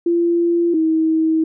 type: tone pair in turn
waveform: sine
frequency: 341.9 / 319.7 Hz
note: F4 / D#4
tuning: -37 / +47 cents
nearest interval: minor second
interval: 116 cents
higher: first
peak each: -13 dBFS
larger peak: neither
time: 0.06-0.74 / 0.74-1.44 s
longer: second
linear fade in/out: 5 ms
effects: none